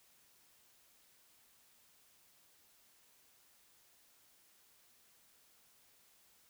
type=silence; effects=white hiss -68 dBFS RMS until 6.49 s